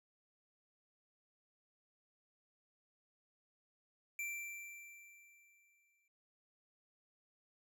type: tone with exponential decay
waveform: square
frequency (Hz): 2349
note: D7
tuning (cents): 0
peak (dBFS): -39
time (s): 4.19-6.08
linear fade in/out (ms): 2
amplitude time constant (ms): 410
effects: none